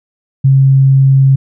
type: tone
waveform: sine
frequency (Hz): 135.1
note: C#3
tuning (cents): -44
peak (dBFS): -4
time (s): 0.44-1.36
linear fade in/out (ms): 10
effects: none